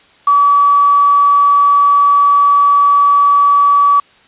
sine tone with quantisation, 1144 Hz, D6, 46 cents flat, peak -6 dBFS, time 0.27-4 s, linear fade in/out 5 ms, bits 4, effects white hiss -47 dBFS RMS until 4.27 s + resampled to 8000 Hz

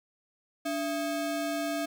square ring-modulated tone, 480.9 Hz, B4, 46 cents flat, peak -27 dBFS, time 0.65-1.86 s, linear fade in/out 10 ms, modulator 190 Hz, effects none

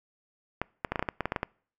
clicks, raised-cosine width 0.5 ms, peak -13 dBFS, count 12, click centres 0.616 / 0.848 / 0.92 / 0.958 / 0.994 / 1.026 / 1.088 / 1.207 / 1.256 / 1.321 / 1.362 / 1.431 s, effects noise-tail reverb RT60 0.5 s tail -26 dB re dry

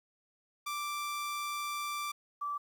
sawtooth / sine tone pair in turn, 1174.7 / 1161.2 Hz, D6 / D6, 0 / -20 cents, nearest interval unison, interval 20 cents, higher first, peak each -31 / -33 dBFS, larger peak first, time 0.66-2.12 / 2.41-2.58 s, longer first, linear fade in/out 10 ms, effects 11-bit

